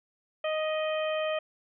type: harmonic tone with a mistuned harmonic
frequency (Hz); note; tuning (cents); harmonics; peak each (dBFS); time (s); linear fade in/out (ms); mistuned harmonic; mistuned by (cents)
622; D#5; -1; 1 / 2 / 3 / 4 / 5; -28 / -37 / -40 / -39 / -40; 0.44-1.39; 5; 3; +18
effects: none